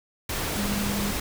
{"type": "tone in noise", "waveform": "sine", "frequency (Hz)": 202.5, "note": "G#3", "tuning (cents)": -43, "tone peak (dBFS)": -27, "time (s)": [0.57, 1.11], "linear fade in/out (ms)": 5, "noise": "pink", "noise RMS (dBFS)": -29, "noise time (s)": [0.29, 1.2], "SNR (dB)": -1, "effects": []}